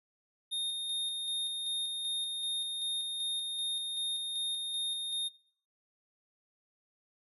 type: tone with tremolo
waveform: square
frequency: 3680 Hz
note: A#7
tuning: 23 cents flat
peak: -33 dBFS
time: 0.51-5.29 s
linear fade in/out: 20 ms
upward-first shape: square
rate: 2.6 Hz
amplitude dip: 30%
effects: noise-tail reverb RT60 0.5 s tail -19 dB re dry + resampled to 32000 Hz